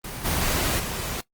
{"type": "noise with level steps", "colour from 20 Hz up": "pink", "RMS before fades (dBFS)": [-34, -24, -30], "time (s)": [0.04, 1.21], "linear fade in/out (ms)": 5, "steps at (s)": [0.24, 0.78], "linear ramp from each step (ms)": 20, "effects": ["noise-tail reverb RT60 0.1 s tail -18 dB re dry", "Opus 24 kbps"]}